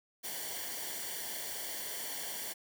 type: noise with comb filter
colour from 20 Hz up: white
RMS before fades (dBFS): -40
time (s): 0.23-2.54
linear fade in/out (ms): 20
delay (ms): 0.78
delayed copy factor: -0.7
effects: none